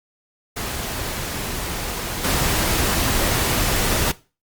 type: noise with level steps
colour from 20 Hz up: pink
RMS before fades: -27 / -20 dBFS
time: 0.56-4.12 s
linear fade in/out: 10 ms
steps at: 2.24 s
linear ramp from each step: 5 ms
effects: noise-tail reverb RT60 0.3 s tail -18 dB re dry + Opus 48 kbps